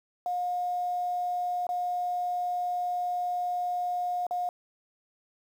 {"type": "tone with dropouts", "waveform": "sine", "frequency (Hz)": 715, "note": "F5", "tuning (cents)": 41, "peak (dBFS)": -27, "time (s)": [0.26, 4.49], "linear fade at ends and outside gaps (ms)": 1, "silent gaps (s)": [[1.668, 1.69], [4.267, 4.309]], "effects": ["9-bit"]}